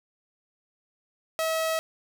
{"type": "tone", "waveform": "sawtooth", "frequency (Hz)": 644, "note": "E5", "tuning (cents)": -41, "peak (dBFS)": -21, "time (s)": [1.39, 1.79], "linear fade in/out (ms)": 0, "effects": []}